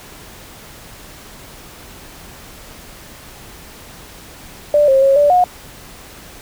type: tone with pitch steps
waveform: sine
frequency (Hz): 589 / 536 / 545 / 582 / 723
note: D5 / C5 / C#5 / D5 / F#5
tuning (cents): +5 / +42 / -29 / -16 / -40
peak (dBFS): -8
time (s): 4.74-5.44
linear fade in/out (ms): 2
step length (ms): 140
effects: pink hiss -38 dBFS RMS until 6.41 s